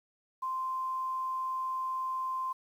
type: tone with quantisation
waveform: sine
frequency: 1042 Hz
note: C6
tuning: 7 cents flat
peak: -31 dBFS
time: 0.42-2.53 s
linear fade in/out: 10 ms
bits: 10
effects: none